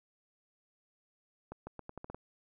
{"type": "accelerating click train", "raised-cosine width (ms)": 1, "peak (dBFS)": -29, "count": 8, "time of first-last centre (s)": [1.52, 2.146], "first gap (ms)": 150, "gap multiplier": 0.82, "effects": []}